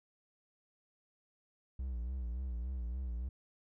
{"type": "tone with vibrato", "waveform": "triangle", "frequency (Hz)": 61.74, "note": "B1", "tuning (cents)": 0, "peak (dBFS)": -34, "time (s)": [1.79, 3.29], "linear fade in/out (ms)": 5, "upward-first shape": "sine", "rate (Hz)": 3.5, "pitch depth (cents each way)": 110, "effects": []}